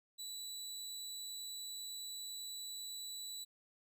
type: tone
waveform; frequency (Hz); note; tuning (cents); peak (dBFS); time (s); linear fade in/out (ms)
25% pulse; 3951; B7; 0; -40; 0.18-3.45; 20
effects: none